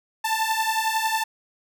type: beating tone pair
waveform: sawtooth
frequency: 880 / 891 Hz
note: A5 / A5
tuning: 0 / +22 cents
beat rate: 11 Hz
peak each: -21 dBFS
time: 0.24-1.24 s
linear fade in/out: 10 ms
effects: none